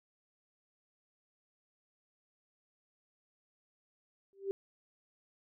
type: tone with exponential growth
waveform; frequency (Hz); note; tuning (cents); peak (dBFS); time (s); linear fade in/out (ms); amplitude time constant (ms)
sine; 392; G4; 0; -28; 4.33-4.51; 0; 39
effects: none